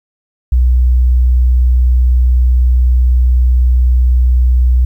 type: tone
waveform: sine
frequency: 62 Hz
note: B1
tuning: 7 cents sharp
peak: -6 dBFS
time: 0.52-4.85 s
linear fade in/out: 5 ms
effects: 8-bit